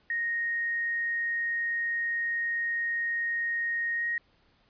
sine tone with pitch glide, 1864.7 to 1877.7 Hz, A#6 to A#6, 0 to +12 cents, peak -27 dBFS, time 0.1-4.18 s, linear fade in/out 2 ms, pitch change +12 cents, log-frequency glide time 3.95-4.05 s, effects pink hiss -66 dBFS RMS until 4.69 s + resampled to 11025 Hz

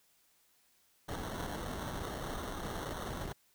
pink noise with sample-and-hold, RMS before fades -40 dBFS, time 1.08-3.33 s, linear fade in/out 10 ms, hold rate 2450 Hz, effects white hiss -70 dBFS RMS until 3.54 s

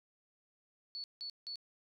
sine tone bursts, 4435 Hz, C#8, in tune, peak -40 dBFS, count 3, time 0.95-1.557 s, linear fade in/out 0 ms, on 89 ms, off 170 ms, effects none

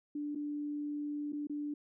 sine tone with dropouts, 293.7 Hz, D4, in tune, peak -35 dBFS, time 0.15-1.74 s, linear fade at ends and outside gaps 5 ms, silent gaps 0.35-0.356 / 1.323-1.33 / 1.471-1.496 s, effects none

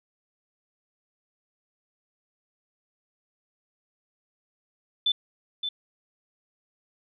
sine tone with echo, 3520 Hz, A7, in tune, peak -20 dBFS, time 5.06-5.12 s, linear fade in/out 5 ms, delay 570 ms, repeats 1, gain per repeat -7 dB, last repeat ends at 5.69 s, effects none

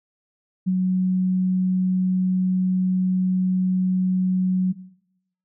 sine tone, 185 Hz, F#3, in tune, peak -17 dBFS, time 0.66-4.73 s, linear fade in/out 20 ms, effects noise-tail reverb RT60 0.8 s tail -18 dB re dry

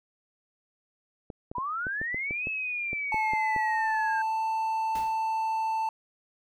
clicks, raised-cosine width 2 ms, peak -24 dBFS, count 12, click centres 1.302 / 1.515 / 1.583 / 1.868 / 2.015 / 2.145 / 2.309 / 2.471 / 2.931 / 3.144 / 3.335 / 3.563 s
sine linear two-way sweep, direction up then down, 950 to 2608 to 1577 Hz, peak -29 dBFS, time 1.55-4.22 s, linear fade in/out 5 ms, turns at 2.48 s
triangle tone with pitch glide, 870 to 886.7 Hz, A5 to A5, -20 to +13 cents, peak -24 dBFS, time 3.12-5.89 s, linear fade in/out 2 ms, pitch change +33 cents, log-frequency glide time 3.63-4.43 s
pink noise with exponential decay, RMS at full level -39 dBFS, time 4.95-5.28 s, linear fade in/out 5 ms, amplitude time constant 70 ms
effects none

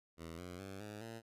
10% pulse tone with pitch steps, 82.41 / 89.35 / 96.88 / 105.04 / 113.88 Hz, E2 / F2 / G2 / G#2 / A#2, 0 / +40 / -20 / +20 / -40 cents, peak -38 dBFS, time 0.17-1.22 s, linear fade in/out 50 ms, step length 210 ms, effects resampled to 32000 Hz

